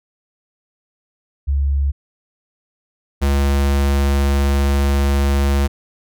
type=tone pair in turn; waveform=sine / square; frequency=69.8 / 69.8 Hz; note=C#2 / C#2; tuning=+13 / +13 cents; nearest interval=unison; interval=0 cents; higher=neither; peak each=-14 dBFS; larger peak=neither; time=1.47-1.92 / 3.21-5.68 s; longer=second; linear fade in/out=20 ms; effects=none